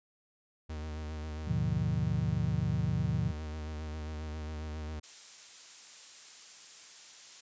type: tone with vibrato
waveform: 45% pulse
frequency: 77 Hz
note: D#2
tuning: 17 cents flat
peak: -37 dBFS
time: 0.69-5 s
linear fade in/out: 10 ms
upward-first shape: sine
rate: 7.4 Hz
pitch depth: 37 cents each way
type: chord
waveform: sine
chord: G# diminished seventh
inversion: none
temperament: equal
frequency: 103.83 / 123.47 / 146.83 / 174.61 Hz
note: G#2 / B2 / D3 / F3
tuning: 0 / 0 / 0 / 0 cents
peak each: -34 dBFS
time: 1.47-3.31 s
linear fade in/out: 10 ms
type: noise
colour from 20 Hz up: blue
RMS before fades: -46 dBFS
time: 5.03-7.41 s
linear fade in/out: 10 ms
effects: resampled to 16000 Hz